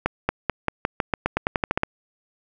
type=accelerating click train; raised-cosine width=0.5 ms; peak=-5 dBFS; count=15; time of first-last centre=0.06-1.834 s; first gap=230 ms; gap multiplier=0.9; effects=none